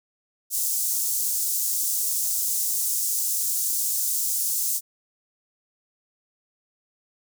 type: high-pass noise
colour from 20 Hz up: pink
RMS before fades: -25 dBFS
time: 0.5-4.81 s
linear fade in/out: 50 ms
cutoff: 6600 Hz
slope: 24 dB/octave
effects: none